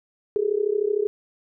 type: tone with amplitude modulation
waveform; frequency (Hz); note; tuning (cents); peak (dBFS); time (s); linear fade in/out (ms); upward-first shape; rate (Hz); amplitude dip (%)
sine; 415.3; G#4; 0; -16; 0.36-1.07; 0; sine; 33.2; 90
effects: none